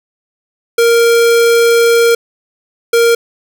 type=tone pair in turn; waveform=square; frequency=466.2 / 466.2 Hz; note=A#4 / A#4; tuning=0 / 0 cents; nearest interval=unison; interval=0 cents; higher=neither; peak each=-7 dBFS; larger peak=neither; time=0.78-2.15 / 2.93-3.15 s; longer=first; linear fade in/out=5 ms; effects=none